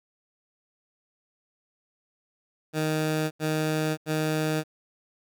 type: tone bursts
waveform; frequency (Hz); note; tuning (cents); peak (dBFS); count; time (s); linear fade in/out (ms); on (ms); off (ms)
15% pulse; 155.56; D#3; 0; -18; 3; 2.73-4.638; 50; 580; 84
effects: none